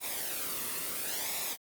white noise with flanger, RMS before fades -35 dBFS, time 0-1.57 s, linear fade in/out 50 ms, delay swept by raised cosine 0.65 to 1.31 ms, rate 0.72 Hz, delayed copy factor -0.6, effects Opus 32 kbps

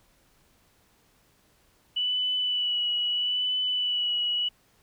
sine tone with vibrato, 2960 Hz, F#7, in tune, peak -24 dBFS, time 1.96-4.49 s, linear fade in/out 10 ms, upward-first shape sine, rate 0.77 Hz, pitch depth 23 cents each way, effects pink hiss -64 dBFS RMS until 4.82 s

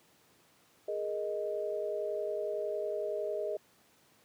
sine chord, Ab suspended second, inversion none, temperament equal, 415.3 / 466.2 / 622.3 Hz, Ab4 / Bb4 / Eb5, 0 / 0 / 0 cents, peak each -36 / -40 / -35 dBFS, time 0.88-3.57 s, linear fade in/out 5 ms, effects pink hiss -65 dBFS RMS until 4.24 s + high-pass 150 Hz 12 dB/octave

